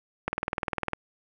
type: click train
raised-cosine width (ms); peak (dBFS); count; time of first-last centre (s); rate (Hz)
0.5; -12; 14; 0.28-0.933; 19.9
effects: none